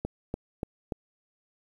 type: click train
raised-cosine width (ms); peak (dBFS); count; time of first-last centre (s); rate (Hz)
2; -17; 4; 0.05-0.922; 3.44
effects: 9-bit